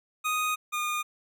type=tone pair in turn; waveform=25% pulse; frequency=1244.5 / 1218.9 Hz; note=D#6 / D#6; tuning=0 / -36 cents; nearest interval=unison; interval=36 cents; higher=first; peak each=-22 / -24 dBFS; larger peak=first; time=0.24-0.56 / 0.72-1.03 s; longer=first; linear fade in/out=20 ms; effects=none

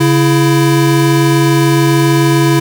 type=tone pair together; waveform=square; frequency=140 / 333 Hz; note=C#3 / E4; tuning=+18 / +18 cents; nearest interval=octave + minor third; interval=1500 cents; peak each=-11 dBFS; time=0-2.6 s; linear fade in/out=10 ms; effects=none

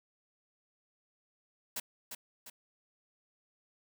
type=noise with echo; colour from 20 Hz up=white; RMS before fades=-37 dBFS; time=1.76-1.8 s; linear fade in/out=5 ms; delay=350 ms; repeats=2; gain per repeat=-6 dB; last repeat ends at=2.5 s; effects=none

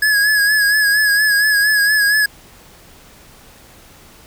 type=tone with vibrato; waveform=square; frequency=1681 Hz; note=G#6; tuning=20 cents sharp; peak=-12 dBFS; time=0.02-2.26 s; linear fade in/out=5 ms; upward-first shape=sine; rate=4.3 Hz; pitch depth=48 cents each way; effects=pink hiss -44 dBFS RMS until 4.26 s

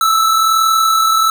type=tone pair together; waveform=square; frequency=1277.3 / 1318.5 Hz; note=D#6 / E6; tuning=+45 / 0 cents; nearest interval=minor second; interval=55 cents; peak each=-21 / -11 dBFS; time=0.01-1.3 s; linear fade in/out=2 ms; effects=none

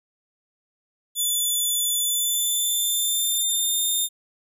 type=tone with pitch glide; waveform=10% pulse; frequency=3481 to 3631 Hz; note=A7 to A#7; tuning=-19 to -46 cents; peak=-14 dBFS; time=1.15-4.09 s; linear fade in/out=50 ms; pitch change=+73 cents; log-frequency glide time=1.97-3.84 s; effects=none

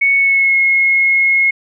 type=tone with pitch glide; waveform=sine; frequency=2217 to 2165 Hz; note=C#7 to C#7; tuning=0 to -41 cents; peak=-9 dBFS; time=0.01-1.51 s; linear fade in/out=10 ms; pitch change=-41 cents; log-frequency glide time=0.16-0.57 s; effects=none

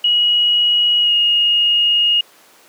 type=tone with pitch glide; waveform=sine; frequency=2904 to 2862 Hz; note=F#7 to F7; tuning=-33 to +42 cents; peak=-11 dBFS; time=0.04-2.21 s; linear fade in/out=5 ms; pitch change=-25 cents; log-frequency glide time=1.01-1.13 s; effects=pink hiss -47 dBFS RMS until 2.68 s + high-pass 400 Hz 12 dB/octave

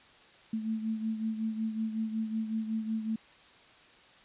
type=beating tone pair; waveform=sine; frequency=220 / 225.4 Hz; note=A3 / A3; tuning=0 / +42 cents; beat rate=5.4 Hz; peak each=-31 / -38 dBFS; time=0.53-3.16 s; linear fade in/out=5 ms; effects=white hiss -57 dBFS RMS until 4.24 s + resampled to 8000 Hz

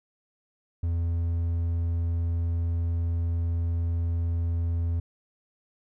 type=tone; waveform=triangle; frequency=84.4 Hz; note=E2; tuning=41 cents sharp; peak=-22 dBFS; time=0.83-5 s; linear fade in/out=5 ms; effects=none

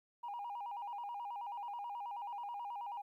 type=tone with vibrato; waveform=sine; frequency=880 Hz; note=A5; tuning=in tune; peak=-39 dBFS; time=0.23-3.02 s; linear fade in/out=10 ms; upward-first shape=square; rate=9.3 Hz; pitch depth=140 cents each way; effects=tanh soft clip ceiling -38 dBFS + 13-bit

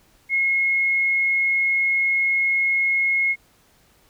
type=tone; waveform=sine; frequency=2164 Hz; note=C#7; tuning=42 cents flat; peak=-17 dBFS; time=0.29-3.36 s; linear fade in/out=50 ms; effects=pink hiss -58 dBFS RMS until 4.09 s

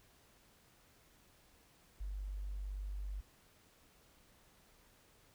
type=tone; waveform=sine; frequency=49 Hz; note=G1; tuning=in tune; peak=-39 dBFS; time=2-3.21 s; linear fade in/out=10 ms; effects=pink hiss -67 dBFS RMS until 5.34 s

